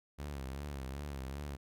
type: tone with vibrato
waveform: sawtooth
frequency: 69.3 Hz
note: C#2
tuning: in tune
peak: -36 dBFS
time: 0.18-1.57 s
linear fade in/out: 20 ms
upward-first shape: sine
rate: 2.6 Hz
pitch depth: 100 cents each way
effects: none